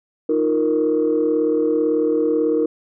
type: chord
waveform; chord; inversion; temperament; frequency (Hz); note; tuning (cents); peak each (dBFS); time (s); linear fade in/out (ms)
sine; Eb suspended second; none; equal; 311.1 / 349.2 / 466.2; Eb4 / F4 / Bb4; 0 / 0 / 0; -19 / -23 / -17; 0.29-2.66; 5
effects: tanh soft clip ceiling -9 dBFS